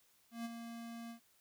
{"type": "tone with ADSR envelope", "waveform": "square", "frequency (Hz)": 232.1, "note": "A#3", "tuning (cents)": -7, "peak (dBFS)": -39, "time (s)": [0.31, 1.2], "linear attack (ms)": 140, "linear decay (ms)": 26, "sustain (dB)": -7, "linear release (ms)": 100, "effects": ["white hiss -71 dBFS RMS until 1.4 s"]}